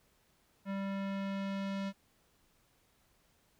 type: tone with low-pass filter sweep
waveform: square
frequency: 196 Hz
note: G3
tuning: in tune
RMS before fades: -37 dBFS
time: 0.65-1.93 s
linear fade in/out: 50 ms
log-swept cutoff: 2100 to 4300 Hz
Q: 0.97
effects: pink hiss -71 dBFS RMS until 3.59 s